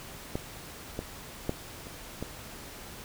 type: clicks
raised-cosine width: 2 ms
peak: -17 / -19 / -14 / -30 / -20 dBFS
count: 5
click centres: 0.355 / 0.991 / 1.494 / 1.869 / 2.226 s
effects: pink hiss -45 dBFS RMS until 3.04 s